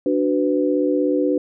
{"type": "chord", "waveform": "sine", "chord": "B minor", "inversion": "first", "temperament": "equal with one note detuned", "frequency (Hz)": [293.7, 370, 499.3], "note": ["D4", "F#4", "B4"], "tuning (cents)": [0, 0, 19], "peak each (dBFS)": [-19, -22, -21], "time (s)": [0.06, 1.38], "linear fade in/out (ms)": 2, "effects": []}